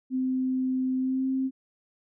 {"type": "tone with pitch glide", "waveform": "sine", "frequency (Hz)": [258.7, 263.8], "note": ["C4", "C4"], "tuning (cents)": [-19, 14], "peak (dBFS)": -24, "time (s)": [0.1, 1.51], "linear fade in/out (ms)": 50, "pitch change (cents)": 33, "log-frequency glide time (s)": [0.98, 1.27], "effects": []}